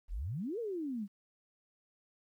sine exponential two-way sweep, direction up then down, 34.65 to 487.7 to 190 Hz, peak -35 dBFS, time 0.08-1.08 s, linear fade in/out 50 ms, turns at 0.59 s, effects 12-bit

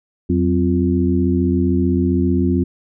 harmonic tone with a mistuned harmonic, 86.9 Hz, F2, 8 cents flat, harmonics 1 / 2 / 3 / 4, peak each -19 / -19 / -18 / -21 dBFS, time 0.29-2.64 s, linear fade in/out 10 ms, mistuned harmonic 2, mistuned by +110 cents, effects none

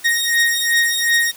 sawtooth beating tone pair, 1864.7 / 1867.4 Hz, A#6 / A#6, 0 / +3 cents, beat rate 2.7 Hz, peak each -14 dBFS, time 0.04-1.32 s, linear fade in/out 20 ms, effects white hiss -41 dBFS RMS until 1.36 s + high-pass 80 Hz 12 dB/octave

